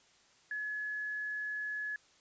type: tone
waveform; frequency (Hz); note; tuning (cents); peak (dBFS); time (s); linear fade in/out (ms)
sine; 1700; G#6; +40; -35; 0.51-1.96; 2
effects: white hiss -65 dBFS RMS until 2.2 s + resampled to 16000 Hz